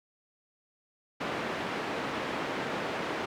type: band-pass noise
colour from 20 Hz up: pink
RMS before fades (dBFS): -34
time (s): 1.2-3.26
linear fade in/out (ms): 10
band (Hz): 240 to 2400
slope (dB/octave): 12
effects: none